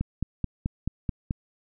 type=click train; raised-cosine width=5 ms; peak=-14 dBFS; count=7; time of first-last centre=0.01-1.309 s; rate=4.62 Hz; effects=none